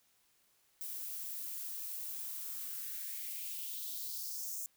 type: noise with high-pass filter sweep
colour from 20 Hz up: violet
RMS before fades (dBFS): -42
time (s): 0.81-4.66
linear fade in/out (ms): 0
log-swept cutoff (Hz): 270 to 6900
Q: 3
effects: white hiss -72 dBFS RMS until 4.76 s